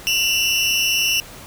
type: tone pair together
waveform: 30% pulse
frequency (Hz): 2714 / 2918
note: E7 / F#7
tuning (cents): +50 / -25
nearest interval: minor second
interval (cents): 125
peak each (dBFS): -16 / -17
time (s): 0.07-1.2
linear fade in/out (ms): 0
effects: pink hiss -39 dBFS RMS until 1.46 s